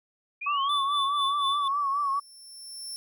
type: linear sweep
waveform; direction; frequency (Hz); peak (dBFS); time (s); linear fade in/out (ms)
sine; up; 2376 to 3322; -32; 0.41-0.69; 10
type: tone with vibrato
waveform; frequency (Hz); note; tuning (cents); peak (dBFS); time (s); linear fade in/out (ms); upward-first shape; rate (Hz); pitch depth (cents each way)
sine; 1127; C#6; +28; -24; 0.46-2.2; 10; triangle; 4.7; 81
type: tone with tremolo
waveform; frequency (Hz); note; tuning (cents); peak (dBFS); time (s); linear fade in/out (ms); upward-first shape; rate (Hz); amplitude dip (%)
triangle; 3498; A7; -11; -25; 0.69-1.68; 5; sine; 4.1; 75
type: tone with exponential growth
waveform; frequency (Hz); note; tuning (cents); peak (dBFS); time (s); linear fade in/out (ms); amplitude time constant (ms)
25% pulse; 5380; E8; +34; -29; 1.21-2.96; 0; 380
effects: none